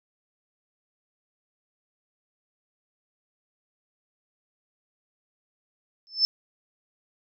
sine tone with exponential growth, 5274 Hz, E8, in tune, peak -14 dBFS, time 6.07-6.25 s, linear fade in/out 0 ms, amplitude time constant 37 ms, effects none

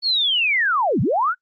sine linear two-way sweep, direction down then up, 4461 to 98 to 1538 Hz, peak -16 dBFS, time 0.02-1.35 s, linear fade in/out 50 ms, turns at 1.01 s, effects noise-tail reverb RT60 0.1 s tail -26 dB re dry + Opus 24 kbps

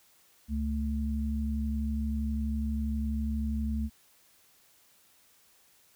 sine tone pair together, 69.24 / 220 Hz, C#2 / A3, -1 / 0 cents, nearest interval octave + minor sixth, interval 2001 cents, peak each -30 / -32 dBFS, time 0.48-3.9 s, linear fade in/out 50 ms, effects white hiss -63 dBFS RMS until 5.95 s

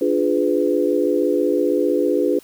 sine chord, D diminished seventh, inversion none, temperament equal with one note detuned, 293.7 / 349.2 / 415.3 / 501.1 Hz, D4 / F4 / Ab4 / Cb5, 0 / 0 / 0 / +25 cents, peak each -21 dBFS, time 0.01-2.39 s, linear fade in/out 5 ms, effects white hiss -49 dBFS RMS until 2.43 s

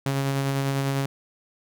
sawtooth tone with tremolo, 137.3 Hz, C#3, 16 cents flat, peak -18 dBFS, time 0.06-1.06 s, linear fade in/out 2 ms, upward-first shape sine, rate 10 Hz, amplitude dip 25%, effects none

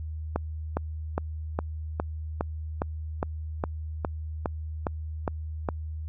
click train, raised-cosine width 1 ms, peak -12 dBFS, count 14, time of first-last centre 0.36-5.688 s, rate 2.44 Hz, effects added 78 Hz sine -32 dBFS peak until 6.08 s

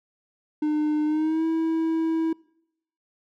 triangle tone with pitch glide, 302.6 to 324.3 Hz, D#4 to E4, -48 to -28 cents, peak -19 dBFS, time 0.62-2.33 s, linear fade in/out 5 ms, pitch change +120 cents, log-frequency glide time 1.05-1.45 s, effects noise-tail reverb RT60 0.8 s tail -25 dB re dry

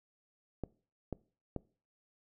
clicks, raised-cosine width 2 ms, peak -23 dBFS, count 3, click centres 0.637 / 1.127 / 1.563 s, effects noise-tail reverb RT60 0.4 s tail -22 dB re dry

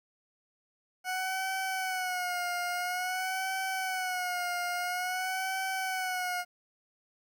20% pulse tone with vibrato, 735 Hz, F#5, 12 cents flat, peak -26 dBFS, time 1.04-6.45 s, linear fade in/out 50 ms, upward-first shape sine, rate 0.49 Hz, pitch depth 65 cents each way, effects 11-bit

